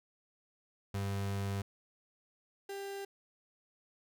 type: tone pair in turn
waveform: 35% pulse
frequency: 99 / 396 Hz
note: G2 / G4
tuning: +18 / +18 cents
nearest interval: 2 octaves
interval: 2400 cents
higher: second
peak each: -32 / -38 dBFS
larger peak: first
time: 0.94-1.62 / 2.69-3.05 s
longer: first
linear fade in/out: 5 ms
effects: none